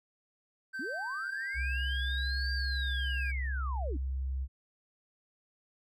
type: tone with pitch glide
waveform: triangle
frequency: 1552 to 1622.6 Hz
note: G6 to G#6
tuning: -18 to -41 cents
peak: -34 dBFS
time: 0.73-3.32 s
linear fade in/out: 20 ms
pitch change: +77 cents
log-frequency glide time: 1.1-1.82 s
type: linear two-way sweep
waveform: sine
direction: up then down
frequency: 220.8 to 4713 to 244.2 Hz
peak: -38 dBFS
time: 0.79-3.97 s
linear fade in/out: 5 ms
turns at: 2.53 s
type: tone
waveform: sine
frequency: 66.1 Hz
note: C2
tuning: 18 cents sharp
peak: -31 dBFS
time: 1.54-4.48 s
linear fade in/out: 50 ms
effects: none